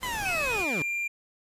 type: noise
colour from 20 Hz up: pink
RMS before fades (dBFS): -39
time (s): 0-0.66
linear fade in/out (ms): 50
type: linear sweep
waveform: 20% pulse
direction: down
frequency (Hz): 1031 to 132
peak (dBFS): -25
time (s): 0.03-0.82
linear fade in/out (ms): 0
type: tone with pitch glide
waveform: triangle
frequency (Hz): 2571 to 2385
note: E7 to D7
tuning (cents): -44 to +26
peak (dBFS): -26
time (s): 0.25-1.08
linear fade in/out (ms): 10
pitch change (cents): -130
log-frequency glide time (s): 0.43-0.69
effects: resampled to 32000 Hz